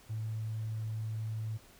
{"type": "tone", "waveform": "triangle", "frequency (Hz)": 110, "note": "A2", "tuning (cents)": 0, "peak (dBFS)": -30, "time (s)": [0.09, 1.58], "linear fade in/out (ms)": 20, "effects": ["tanh soft clip ceiling -32 dBFS", "pink hiss -59 dBFS RMS until 1.79 s"]}